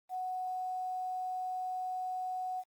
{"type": "tone with quantisation", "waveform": "sine", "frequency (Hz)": 740, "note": "F#5", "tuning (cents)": 0, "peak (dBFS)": -34, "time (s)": [0.09, 2.64], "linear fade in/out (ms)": 50, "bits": 10, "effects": ["Opus 32 kbps"]}